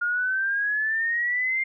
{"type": "exponential sweep", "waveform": "sine", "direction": "up", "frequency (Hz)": [1415, 2117], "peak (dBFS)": -22, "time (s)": [0.01, 1.64], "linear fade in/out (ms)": 10, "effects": []}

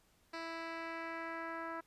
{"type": "tone with low-pass filter sweep", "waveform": "10% pulse", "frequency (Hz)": 329.6, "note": "E4", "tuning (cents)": 0, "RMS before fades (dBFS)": -43, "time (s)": [0.33, 1.81], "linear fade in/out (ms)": 10, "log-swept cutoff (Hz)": [4200, 1400], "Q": 1.5, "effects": ["pink hiss -71 dBFS RMS until 1.86 s", "resampled to 32000 Hz"]}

